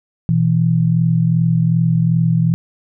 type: tone pair together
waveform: sine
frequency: 122.19 / 164.81 Hz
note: B2 / E3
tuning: -18 / 0 cents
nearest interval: perfect fourth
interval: 518 cents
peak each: -16 / -13 dBFS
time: 0.29-2.54 s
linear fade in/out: 0 ms
effects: none